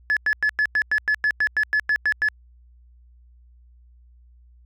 sine tone bursts, 1715 Hz, A6, 45 cents flat, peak -15 dBFS, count 14, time 0.1-2.286 s, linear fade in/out 0 ms, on 67 ms, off 96 ms, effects tanh soft clip ceiling -15 dBFS + added 60 Hz sine -49 dBFS peak until 4.65 s

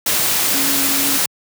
sine tone in noise, 276.8 Hz, C#4, 2 cents flat, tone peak -24 dBFS, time 0.54-1.18 s, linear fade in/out 5 ms, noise white, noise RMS -17 dBFS, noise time 0.06-1.26 s, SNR -10 dB, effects high-pass 100 Hz 12 dB/octave

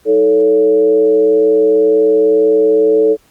sine tone with frequency modulation, 440 Hz, A4, in tune, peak -7 dBFS, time 0.05-3.17 s, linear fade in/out 50 ms, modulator 122 Hz, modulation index 0.57, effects pink hiss -52 dBFS RMS until 3.3 s + Opus 48 kbps

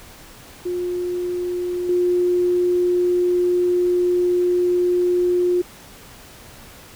sine tone with level steps, 356.3 Hz, F4, 35 cents sharp, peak -21 / -15 dBFS, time 0.65-5.62 s, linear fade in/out 10 ms, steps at 1.89 s, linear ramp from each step 2 ms, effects pink hiss -43 dBFS RMS until 6.95 s

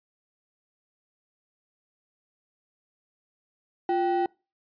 triangle ring-modulated tone, 565 Hz, C#5, 33 cents sharp, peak -17 dBFS, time 3.89-4.26 s, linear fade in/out 2 ms, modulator 215 Hz, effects noise-tail reverb RT60 0.3 s tail -25 dB re dry + resampled to 11025 Hz

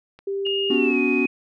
click train, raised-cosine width 0.3 ms, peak -29 dBFS, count 3, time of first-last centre 0.19-0.742 s, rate 3.62 Hz
sine tone, 394.4 Hz, G4, 11 cents sharp, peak -23 dBFS, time 0.27-0.91 s, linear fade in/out 5 ms
sine tone with pitch glide, 2846 to 2506 Hz, F7 to D#7, +32 to +12 cents, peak -23 dBFS, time 0.45-1.27 s, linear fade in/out 10 ms, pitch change -220 cents, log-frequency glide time 0.71-0.99 s
triangle chord, B suspended second, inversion none, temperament equal with one note detuned, 246.9 / 283.2 / 370 Hz, B3 / C#4 / F#4, 0 / +37 / 0 cents, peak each -21 dBFS, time 0.7-1.26 s, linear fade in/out 5 ms
effects none

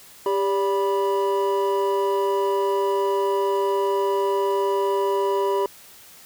triangle tone cluster, 396.9 / 577 / 980 Hz, G4 / D5 / B5, +22 / -31 / -14 cents, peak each -19 / -27 / -23 dBFS, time 0.26-5.66 s, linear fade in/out 2 ms, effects white hiss -47 dBFS RMS until 6.25 s

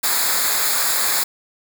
white noise with comb filter, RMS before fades -19 dBFS, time 0.03-1.24 s, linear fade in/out 10 ms, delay 0.34 ms, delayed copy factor -0.8, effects none

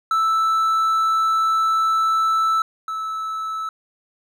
triangle tone pair in turn, 1318.5 / 1307.9 Hz, E6 / E6, 0 / -14 cents, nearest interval unison, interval 14 cents, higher first, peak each -14 / -22 dBFS, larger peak first, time 0.11-2.62 / 2.88-3.69 s, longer first, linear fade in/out 2 ms, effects none

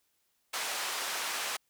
pink band-pass noise, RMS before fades -35 dBFS, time 0.53-1.57 s, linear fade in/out 10 ms, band 870 to 11000 Hz, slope 12 dB/octave, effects white hiss -75 dBFS RMS until 1.69 s

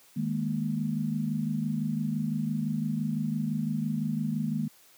sine chord, D# suspended fourth, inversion none, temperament just, 155.56 / 207.4 / 233.3 Hz, D#3 / G#3 / A#3, 0 / -2 / +2 cents, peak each -31 dBFS, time 0.16-4.68 s, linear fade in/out 10 ms, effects white hiss -58 dBFS RMS until 4.97 s + high-pass 100 Hz 12 dB/octave

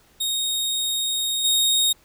sawtooth tone with level steps, 3729 Hz, A#7, in tune, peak -19 / -14 dBFS, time 0.2-1.93 s, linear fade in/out 10 ms, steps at 1.44 s, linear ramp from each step 10 ms, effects pink hiss -57 dBFS RMS until 2.04 s

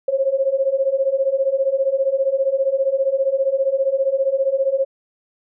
sine beating tone pair, 530 / 545 Hz, C5 / C#5, +22 / -29 cents, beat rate 15 Hz, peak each -20 / -18 dBFS, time 0.08-4.85 s, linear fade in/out 5 ms, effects none

